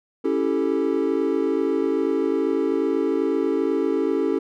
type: chord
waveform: triangle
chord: A dominant seventh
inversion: first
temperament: equal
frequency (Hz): 277.2 / 329.6 / 392 / 440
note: C#4 / E4 / G4 / A4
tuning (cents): 0 / 0 / 0 / 0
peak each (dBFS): -23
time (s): 0.24-4.39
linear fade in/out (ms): 10
effects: none